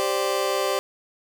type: chord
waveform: 30% pulse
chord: G suspended fourth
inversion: none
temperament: just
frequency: 392 / 522.7 / 588 Hz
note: G4 / C5 / D5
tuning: 0 / -2 / +2 cents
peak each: -24 dBFS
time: 0-0.79 s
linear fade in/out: 0 ms
effects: none